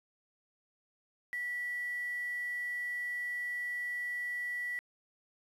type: tone with quantisation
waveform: sine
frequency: 1950 Hz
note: B6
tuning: 23 cents flat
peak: -34 dBFS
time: 1.33-4.79 s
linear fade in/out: 0 ms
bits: 9
effects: resampled to 32000 Hz